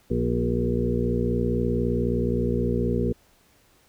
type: harmonic tone with a mistuned harmonic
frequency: 59.4 Hz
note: A#1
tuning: 33 cents sharp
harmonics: 1 / 2 / 3 / 4 / 6 / 7 / 8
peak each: -29 / -28 / -30 / -27 / -31 / -30 / -30 dBFS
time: 0.1-3.13 s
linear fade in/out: 10 ms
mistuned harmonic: 7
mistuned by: -19 cents
effects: pink hiss -60 dBFS RMS until 3.88 s